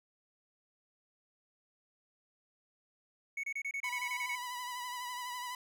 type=tone bursts; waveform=triangle; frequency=2217 Hz; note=C#7; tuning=in tune; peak=-33 dBFS; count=11; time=3.37-4.355 s; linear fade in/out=5 ms; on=65 ms; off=27 ms
type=tone with vibrato; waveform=sawtooth; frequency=987.8 Hz; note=B5; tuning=in tune; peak=-35 dBFS; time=3.84-5.55 s; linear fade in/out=2 ms; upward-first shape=triangle; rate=12 Hz; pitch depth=46 cents each way
effects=none